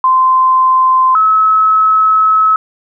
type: tone pair in turn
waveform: sine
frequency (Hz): 1037 / 1290.8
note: C6 / E6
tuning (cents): -16 / -37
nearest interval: major third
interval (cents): 379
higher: second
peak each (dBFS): -6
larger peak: neither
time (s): 0.04-1.15 / 1.15-2.56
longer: second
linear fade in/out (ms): 2
effects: none